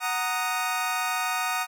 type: chord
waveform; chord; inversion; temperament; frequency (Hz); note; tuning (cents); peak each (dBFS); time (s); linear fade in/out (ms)
25% pulse; D# minor; first; equal; 740 / 932.3 / 1244.5; F#5 / A#5 / D#6; 0 / 0 / 0; -26 / -28 / -25; 0-1.67; 50
effects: none